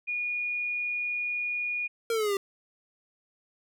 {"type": "tone", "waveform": "sine", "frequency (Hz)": 2444, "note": "D#7", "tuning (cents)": -32, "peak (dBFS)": -28, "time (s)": [0.07, 1.88], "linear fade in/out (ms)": 20}
{"type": "exponential sweep", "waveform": "square", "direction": "down", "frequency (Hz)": [466.2, 389.2], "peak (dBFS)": -26, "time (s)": [2.1, 2.37], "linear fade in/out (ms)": 2}
{"effects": []}